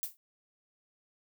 violet noise with exponential decay, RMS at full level -31 dBFS, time 0.03-0.17 s, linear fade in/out 0 ms, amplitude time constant 29 ms, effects none

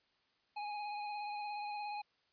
square tone with vibrato, 830.6 Hz, G#5, in tune, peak -40 dBFS, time 0.56-2.02 s, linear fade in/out 10 ms, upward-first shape sine, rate 17 Hz, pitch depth 22 cents each way, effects white hiss -75 dBFS RMS until 2.32 s + resampled to 11025 Hz

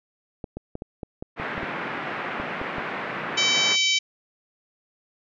clicks, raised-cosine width 2 ms, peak -19 dBFS, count 12, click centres 0.442 / 0.57 / 0.754 / 0.821 / 1.032 / 1.225 / 1.399 / 1.579 / 1.632 / 2.4 / 2.615 / 2.783 s
white band-pass noise, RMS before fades -31 dBFS, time 1.36-3.77 s, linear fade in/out 50 ms, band 140 to 2100 Hz, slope 24 dB/octave
harmonic tone, 767 Hz, G5, 38 cents flat, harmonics 3 / 4 / 5 / 6 / 7 / 8 / 9, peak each -24 / -23 / -27 / -31 / -30 / -31 / -32 dBFS, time 3.37-3.99 s, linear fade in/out 10 ms
effects none

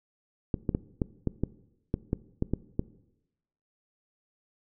clicks, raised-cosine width 3 ms, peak -13 dBFS, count 11, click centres 0.542 / 0.692 / 0.749 / 1.018 / 1.273 / 1.436 / 1.941 / 2.131 / 2.424 / 2.536 / 2.794 s, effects noise-tail reverb RT60 0.9 s tail -19 dB re dry

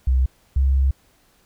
sine tone pair in turn, 64.5 / 67.15 Hz, C2 / C2, -24 / +46 cents, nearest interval minor second, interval 70 cents, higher second, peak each -14 dBFS, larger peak neither, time 0.07-0.26 / 0.56-0.91 s, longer second, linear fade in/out 5 ms, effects pink hiss -59 dBFS RMS until 1.45 s

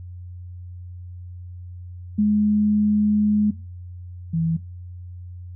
sine tone pair in turn, 209.7 / 163.7 Hz, G#3 / E3, +17 / -12 cents, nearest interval major third, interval 429 cents, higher first, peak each -15 / -19 dBFS, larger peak first, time 2.18-3.51 / 4.33-4.57 s, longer first, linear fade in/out 10 ms, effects noise-tail reverb RT60 0.3 s tail -19 dB re dry + added 89 Hz sine -34 dBFS peak until 5.55 s

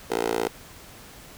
10% pulse tone with high-pass filter, 57.1 Hz, A#1, 35 cents flat, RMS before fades -26 dBFS, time 0.1-0.48 s, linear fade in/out 10 ms, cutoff 470 Hz, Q 4, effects pink hiss -46 dBFS RMS until 1.37 s

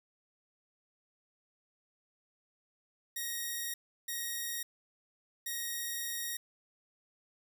5% pulse tone bursts at uneven times, 1878 Hz, A#6, 12 cents sharp, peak -25 dBFS, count 3, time 3.16-3.74 / 4.08-4.63 / 5.46-6.37 s, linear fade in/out 5 ms, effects none

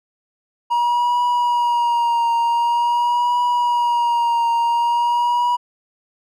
triangle tone with vibrato, 952 Hz, A#5, 36 cents sharp, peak -13 dBFS, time 0.7-5.57 s, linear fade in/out 20 ms, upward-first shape triangle, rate 0.46 Hz, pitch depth 37 cents each way, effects none

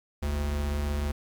square tone pair together, 46.9 / 72.9 Hz, F#1 / D2, +24 / -12 cents, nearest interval minor sixth, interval 764 cents, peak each -36 / -28 dBFS, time 0.22-1.12 s, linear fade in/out 10 ms, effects 10-bit

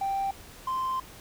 triangle tone pair in turn, 784 / 1042 Hz, G5 / C6, 0 / -7 cents, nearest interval perfect fourth, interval 493 cents, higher second, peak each -23 / -24 dBFS, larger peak first, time 0.01-0.31 / 0.67-1 s, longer second, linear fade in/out 5 ms, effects tanh soft clip ceiling -22 dBFS + pink hiss -48 dBFS RMS until 1.2 s

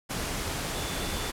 sine tone in noise, 3500 Hz, A7, 10 cents flat, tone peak -42 dBFS, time 0.74-1.3 s, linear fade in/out 20 ms, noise pink, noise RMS -32 dBFS, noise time 0.09-1.32 s, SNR -13 dB, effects low-pass 12000 Hz 12 dB/octave

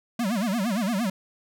square tone with vibrato, 213.2 Hz, G#3, 46 cents sharp, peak -24 dBFS, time 0.19-1.1 s, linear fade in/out 5 ms, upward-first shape sine, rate 8.7 Hz, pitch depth 240 cents each way, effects none

